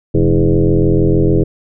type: tone with frequency modulation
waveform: sine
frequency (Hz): 149.6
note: D3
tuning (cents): +32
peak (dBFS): -8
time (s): 0.14-1.44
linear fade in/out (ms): 10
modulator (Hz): 86.7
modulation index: 3.6
effects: none